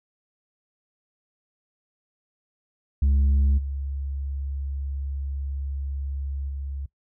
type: tone with level steps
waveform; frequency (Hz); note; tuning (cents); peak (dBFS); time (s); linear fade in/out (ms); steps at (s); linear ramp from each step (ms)
sine; 69.1; C#2; -5; -14 / -27 / -29; 3.02-6.86; 5; 3.57 / 6.48; 20
effects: noise-tail reverb RT60 0.1 s tail -20 dB re dry + tanh soft clip ceiling -16 dBFS